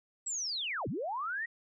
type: linear two-way sweep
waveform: sine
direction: down then up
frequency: 7880 to 91.3 to 1926 Hz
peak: -33 dBFS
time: 0.26-1.46 s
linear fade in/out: 10 ms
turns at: 0.88 s
effects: none